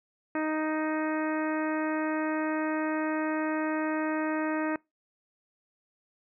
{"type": "harmonic tone with a mistuned harmonic", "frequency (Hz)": 311.1, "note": "D#4", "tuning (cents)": 0, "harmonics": [1, 2, 3, 4, 5, 6, 7, 8], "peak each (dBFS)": [-29, -34, -37, -39, -39, -40, -46, -46], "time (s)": [0.35, 4.76], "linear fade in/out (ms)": 2, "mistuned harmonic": 8, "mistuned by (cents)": 25, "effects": ["noise-tail reverb RT60 0.2 s tail -24 dB re dry"]}